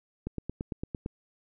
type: click train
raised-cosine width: 3 ms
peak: -20 dBFS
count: 8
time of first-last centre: 0.27-1.061 s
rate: 8.85 Hz
effects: none